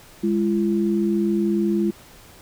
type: tone pair together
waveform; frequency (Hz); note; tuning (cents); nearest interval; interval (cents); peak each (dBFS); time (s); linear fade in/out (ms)
sine; 205.8 / 340; G#3 / F4; -16 / -46; major sixth; 870; -20 / -21; 0.23-1.91; 10
effects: pink hiss -47 dBFS RMS until 2.41 s